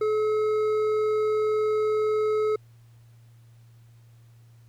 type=tone with hard clipping; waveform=sine; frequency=429.1 Hz; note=A4; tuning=43 cents flat; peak=-23 dBFS; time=0.01-2.56 s; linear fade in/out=5 ms; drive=7 dB; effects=added 116 Hz sine -50 dBFS peak until 4.68 s + pink hiss -66 dBFS RMS until 4.68 s